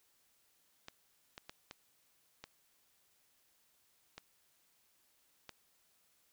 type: clicks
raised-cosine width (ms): 0.2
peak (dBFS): -29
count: 7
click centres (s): 0.884 / 1.379 / 1.495 / 1.711 / 2.44 / 4.18 / 5.493
effects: white hiss -73 dBFS RMS until 6.32 s